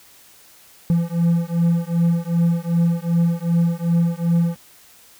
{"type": "beating tone pair", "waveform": "triangle", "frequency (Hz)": [168.2, 170.8], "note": ["E3", "F3"], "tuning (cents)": [35, -38], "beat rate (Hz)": 2.6, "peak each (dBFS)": -17, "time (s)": [0.9, 4.56], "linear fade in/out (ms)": 0, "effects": ["white hiss -49 dBFS RMS until 5.19 s"]}